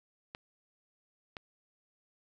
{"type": "clicks", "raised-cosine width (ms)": 0.3, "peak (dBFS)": -25, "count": 2, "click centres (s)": [0.349, 1.368], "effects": []}